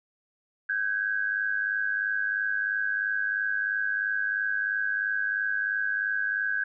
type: tone pair together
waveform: sine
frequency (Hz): 1535 / 1638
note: G6 / G#6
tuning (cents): -37 / -24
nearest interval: minor second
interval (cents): 113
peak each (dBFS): -28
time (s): 0.69-6.64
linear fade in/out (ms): 5
effects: none